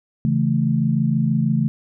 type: chord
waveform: sine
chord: A major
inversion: first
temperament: equal with one note detuned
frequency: 138.59 / 164.81 / 219.2 Hz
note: C#3 / E3 / A3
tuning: 0 / 0 / -6 cents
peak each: -20 / -21 / -20 dBFS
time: 0.25-1.68 s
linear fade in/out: 0 ms
effects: none